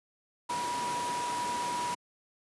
sine tone in noise, 970 Hz, B5, 31 cents flat, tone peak -31 dBFS, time 0.49-1.95 s, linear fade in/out 10 ms, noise pink, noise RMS -37 dBFS, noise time 0.49-1.95 s, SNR +3 dB, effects high-pass 200 Hz 12 dB/octave + resampled to 24000 Hz

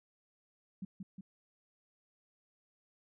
sine tone with echo, 190.6 Hz, G3, 48 cents flat, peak -38 dBFS, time 0.82-0.85 s, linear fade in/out 5 ms, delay 180 ms, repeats 2, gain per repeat -3 dB, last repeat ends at 1.21 s, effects none

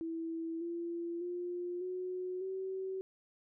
sine tone with pitch steps, 328.4 / 340.6 / 353.2 / 366.3 / 379.9 Hz, E4 / F4 / F4 / F#4 / F#4, -6 / -43 / +20 / -17 / +46 cents, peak -36 dBFS, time 0.01-3.01 s, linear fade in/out 0 ms, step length 600 ms, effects none

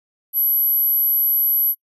sine tone, 11770 Hz, F#9, 10 cents flat, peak -15 dBFS, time 0.33-1.75 s, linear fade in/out 50 ms, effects noise-tail reverb RT60 0.1 s tail -25 dB re dry

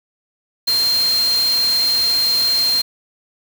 sine tone in noise, 4186 Hz, C8, in tune, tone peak -14 dBFS, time 0.67-2.82 s, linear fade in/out 10 ms, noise white, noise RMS -26 dBFS, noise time 0.67-2.82 s, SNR +9 dB, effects none

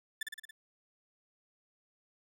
30% pulse tone with echo, 1760 Hz, A6, in tune, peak -31 dBFS, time 0.21-0.23 s, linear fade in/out 5 ms, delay 56 ms, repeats 5, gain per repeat -3 dB, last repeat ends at 0.51 s, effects none

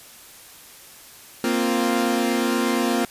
sawtooth chord, Bb suspended second, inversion none, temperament equal, 233.1 / 261.6 / 349.2 Hz, Bb3 / C4 / F4, 0 / 0 / 0 cents, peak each -19 / -20 / -21 dBFS, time 1.44-3.05 s, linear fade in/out 2 ms, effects white hiss -45 dBFS RMS until 3.1 s + resampled to 32000 Hz

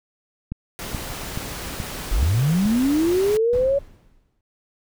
click train, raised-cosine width 5 ms, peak -15 dBFS, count 6, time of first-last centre 0.52-2.657 s, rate 2.34 Hz
pink noise, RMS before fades -32 dBFS, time 0.79-3.37 s, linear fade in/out 0 ms
sine linear sweep, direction up, 33.01 to 567 Hz, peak -16 dBFS, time 2.11-3.79 s, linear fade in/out 10 ms
brown noise with exponential decay, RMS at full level -29 dBFS, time 3.53-4.41 s, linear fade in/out 2 ms, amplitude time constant 190 ms
effects none

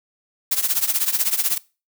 blue noise with tremolo, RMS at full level -17 dBFS, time 0.51-1.58 s, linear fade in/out 5 ms, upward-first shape triangle, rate 16 Hz, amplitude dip 90%, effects noise-tail reverb RT60 0.3 s tail -21 dB re dry

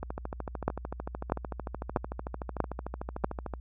two click trains, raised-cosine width 1 ms, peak -11 / -21 dBFS, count 5 / 48, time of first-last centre 0.68-3.244 / 0.03-3.537 s, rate 1.56 / 13.4 Hz, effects added 60 Hz sine -40 dBFS peak until 3.6 s

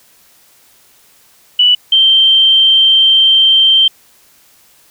sine tone pair in turn, 2960 / 3136 Hz, F#7 / G7, 0 / 0 cents, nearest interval minor second, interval 100 cents, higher second, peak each -5 dBFS, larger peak neither, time 1.59-1.75 / 1.92-3.88 s, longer second, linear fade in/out 5 ms, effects white hiss -48 dBFS RMS until 4.9 s

